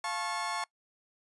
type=chord; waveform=30% pulse; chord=F augmented; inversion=none; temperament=just; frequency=698.5 / 873.1 / 1091.3 Hz; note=F5 / A5 / C#6; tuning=0 / -14 / -27 cents; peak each=-37 / -34 / -33 dBFS; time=0.04-0.64 s; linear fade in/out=2 ms; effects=noise-tail reverb RT60 0.1 s tail -23 dB re dry + resampled to 24000 Hz